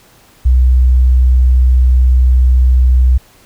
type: tone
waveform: sine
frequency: 63 Hz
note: B1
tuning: 35 cents sharp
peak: -5 dBFS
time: 0.45-3.18 s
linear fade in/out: 10 ms
effects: pink hiss -46 dBFS RMS until 3.45 s